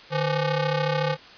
sawtooth ring-modulated tone, 336.2 Hz, E4, 34 cents sharp, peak -15 dBFS, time 0.1-1.17 s, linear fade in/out 50 ms, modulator 185 Hz, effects white hiss -46 dBFS RMS until 1.37 s + resampled to 11025 Hz

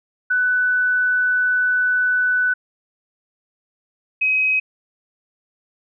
sine tone pair in turn, 1494 / 2534 Hz, F#6 / D#7, +16 / +31 cents, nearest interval major sixth, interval 915 cents, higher second, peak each -15 dBFS, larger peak neither, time 0.3-2.54 / 4.21-4.6 s, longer first, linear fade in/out 10 ms, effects none

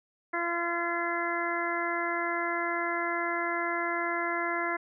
harmonic tone, 342.3 Hz, F4, 35 cents flat, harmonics 1 / 2 / 3 / 4 / 5 / 6, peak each -35 / -35 / -35 / -35 / -35 / -35 dBFS, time 0.33-4.77 s, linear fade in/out 10 ms, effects none

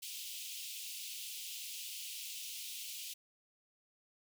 pink high-pass noise, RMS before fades -45 dBFS, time 0.02-3.14 s, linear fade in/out 10 ms, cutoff 2600 Hz, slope 48 dB/octave, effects none

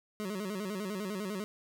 25% pulse tone with vibrato, 198.8 Hz, G3, 25 cents sharp, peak -31 dBFS, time 0.2-1.44 s, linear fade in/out 0 ms, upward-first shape square, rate 10 Hz, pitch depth 110 cents each way, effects none

